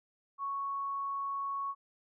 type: tone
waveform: sine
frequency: 1108.7 Hz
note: C#6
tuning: in tune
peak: -33 dBFS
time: 0.38-1.75 s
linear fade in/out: 50 ms
effects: none